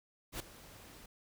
pink noise with ADSR envelope, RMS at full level -38 dBFS, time 0.32-1.06 s, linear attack 79 ms, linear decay 5 ms, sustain -17 dB, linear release 5 ms, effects none

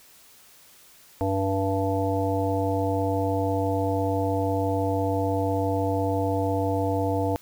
harmonic tone, 97 Hz, G2, 18 cents flat, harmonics 1 / 3 / 5 / 7 / 9, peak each -27 / -28 / -28 / -29 / -32 dBFS, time 1.21-7.36 s, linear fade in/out 0 ms, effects white hiss -53 dBFS RMS until 7.41 s

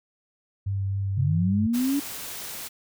sine tone with vibrato, 98 Hz, G2, in tune, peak -24 dBFS, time 0.66-1.67 s, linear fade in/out 10 ms, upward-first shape triangle, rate 3.8 Hz, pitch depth 14 cents each way
sine linear sweep, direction up, 125.7 to 290 Hz, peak -21 dBFS, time 1.17-2 s, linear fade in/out 10 ms
white noise, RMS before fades -36 dBFS, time 1.73-2.69 s, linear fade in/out 20 ms
effects none

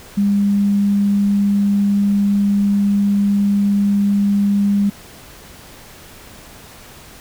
sine tone, 201.7 Hz, G3, 50 cents sharp, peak -12 dBFS, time 0.17-4.9 s, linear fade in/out 10 ms, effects pink hiss -40 dBFS RMS until 7.2 s

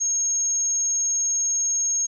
sine tone, 6520 Hz, G#8, 33 cents flat, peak -20 dBFS, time 0-2.07 s, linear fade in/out 20 ms, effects none

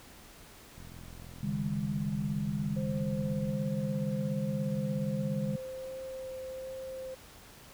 click train, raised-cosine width 5 ms, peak -37 dBFS, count 118, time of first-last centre 0.78-3.501 s, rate 43 Hz
sine chord, C# suspended second, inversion none, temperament equal with one note detuned, 138.59 / 155.56 / 202.6 Hz, C#3 / D#3 / G#3, 0 / 0 / -43 cents, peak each -36 / -35 / -33 dBFS, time 1.43-5.56 s, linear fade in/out 5 ms
sine tone with vibrato, 523.3 Hz, C5, in tune, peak -38 dBFS, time 2.76-7.15 s, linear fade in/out 10 ms, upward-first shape sine, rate 1.3 Hz, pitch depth 8 cents each way
effects pink hiss -53 dBFS RMS until 7.73 s

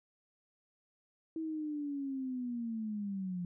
sine linear sweep, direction down, 324.8 to 174 Hz, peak -35 dBFS, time 1.36-3.45 s, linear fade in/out 2 ms, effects none

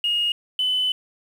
sine tone pair in turn, 2862 / 3015 Hz, F7 / F#7, +42 / +32 cents, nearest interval minor second, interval 90 cents, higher second, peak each -18 / -18 dBFS, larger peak neither, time 0.04-0.32 / 0.59-0.92 s, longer second, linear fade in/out 2 ms, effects tanh soft clip ceiling -15 dBFS + 8-bit

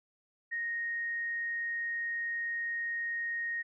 sine tone, 1864.7 Hz, A#6, in tune, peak -32 dBFS, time 0.51-3.63 s, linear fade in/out 20 ms, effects none

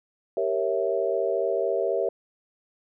sine chord, G diminished seventh, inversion none, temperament equal with one note detuned, 392 / 466.2 / 550.2 / 659.3 Hz, G4 / Bb4 / Db5 / Fb5, 0 / 0 / -13 / 0 cents, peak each -28 dBFS, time 0.37-2.09 s, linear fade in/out 2 ms, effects none

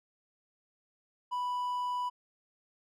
triangle tone, 987.8 Hz, B5, in tune, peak -29 dBFS, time 1.31-2.1 s, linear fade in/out 20 ms, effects none

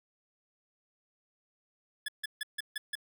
25% pulse tone bursts, 1712 Hz, A6, 48 cents flat, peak -29 dBFS, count 6, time 2.06-2.954 s, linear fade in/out 5 ms, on 24 ms, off 150 ms, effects none

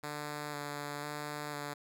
5% pulse tone with vibrato, 146.83 Hz, D3, in tune, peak -27 dBFS, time 0.03-1.74 s, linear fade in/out 10 ms, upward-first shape square, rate 1 Hz, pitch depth 15 cents each way, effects none

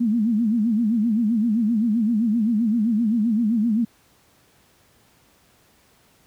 sine tone with vibrato, 223.1 Hz, A3, 24 cents sharp, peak -17 dBFS, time 0-3.85 s, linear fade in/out 10 ms, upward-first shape sine, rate 7.7 Hz, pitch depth 140 cents each way, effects pink hiss -58 dBFS RMS until 6.26 s + high-pass 60 Hz 12 dB/octave

